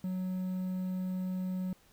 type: tone with quantisation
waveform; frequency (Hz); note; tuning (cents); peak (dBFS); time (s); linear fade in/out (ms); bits
triangle; 185; F#3; 0; -30; 0.04-1.73; 2; 10
effects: pink hiss -64 dBFS RMS until 1.92 s